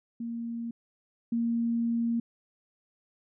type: tone pair in turn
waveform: sine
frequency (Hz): 232.8 / 232.8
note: A#3 / A#3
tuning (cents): -2 / -2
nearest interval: unison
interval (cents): 0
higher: neither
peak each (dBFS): -32 / -25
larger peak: second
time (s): 0.2-0.71 / 1.32-2.2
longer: second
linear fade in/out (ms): 5
effects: none